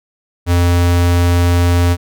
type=tone; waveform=square; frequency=87.31 Hz; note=F2; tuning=in tune; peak=-10 dBFS; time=0.46-1.97 s; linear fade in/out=50 ms; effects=none